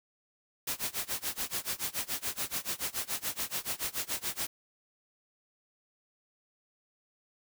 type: noise with tremolo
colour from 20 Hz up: white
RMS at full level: -32 dBFS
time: 0.67-4.47 s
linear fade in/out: 5 ms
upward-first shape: sine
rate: 7 Hz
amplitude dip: 95%
effects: none